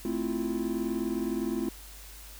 triangle chord, F major seventh, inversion first, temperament equal, 220 / 261.6 / 329.6 / 349.2 Hz, A3 / C4 / E4 / F4, 0 / 0 / 0 / 0 cents, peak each -32 dBFS, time 0.05-1.69 s, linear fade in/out 2 ms, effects added 50 Hz sine -47 dBFS peak until 2.39 s + white hiss -49 dBFS RMS until 2.39 s

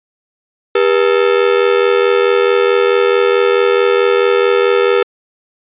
45% pulse ring-modulated tone, 440 Hz, A4, in tune, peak -6 dBFS, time 0.75-5.03 s, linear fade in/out 5 ms, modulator 42.3 Hz, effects resampled to 8000 Hz

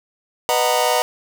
sawtooth chord, B major seventh, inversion none, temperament just, 493.9 / 617.4 / 740.8 / 926 Hz, B4 / D#5 / F#5 / A#5, 0 / -14 / +2 / -12 cents, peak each -17 dBFS, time 0.49-1.02 s, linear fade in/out 0 ms, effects none

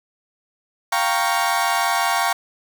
30% pulse chord, G half-diminished seventh, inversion third, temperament equal, 698.5 / 784 / 932.3 / 1108.7 Hz, F5 / G5 / Bb5 / Db6, 0 / 0 / 0 / 0 cents, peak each -21 dBFS, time 0.92-2.33 s, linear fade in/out 5 ms, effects none

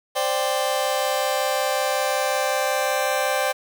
sawtooth chord, C suspended second, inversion none, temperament just, 523.3 / 588.7 / 784.9 Hz, C5 / D5 / G5, 0 / +4 / +2 cents, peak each -21 dBFS, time 0.15-3.53 s, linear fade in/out 20 ms, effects 8-bit

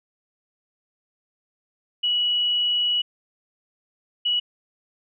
sine tone pair in turn, 2930 / 2930 Hz, F#7 / F#7, -18 / -18 cents, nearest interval unison, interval 0 cents, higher neither, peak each -19 dBFS, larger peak neither, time 2.03-3.02 / 4.25-4.4 s, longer first, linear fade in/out 10 ms, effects none

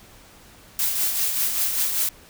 blue noise with tremolo, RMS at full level -21 dBFS, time 0.79-2.09 s, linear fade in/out 2 ms, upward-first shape triangle, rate 5.1 Hz, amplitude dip 50%, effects pink hiss -49 dBFS RMS until 2.29 s

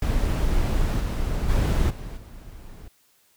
brown noise with level steps, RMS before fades -22 / -25 / -20 / -34 / -41 dBFS, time 0.02-2.88 s, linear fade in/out 2 ms, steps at 0.99 / 1.48 / 1.89 / 2.16 s, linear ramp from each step 20 ms, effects white hiss -62 dBFS RMS until 3.36 s

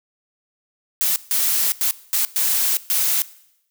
blue noise bursts at uneven times, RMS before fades -19 dBFS, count 6, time 1.01-1.16 / 1.31-1.72 / 1.81-1.91 / 2.13-2.25 / 2.36-2.77 / 2.9-3.22 s, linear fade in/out 0 ms, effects noise-tail reverb RT60 0.8 s tail -19 dB re dry

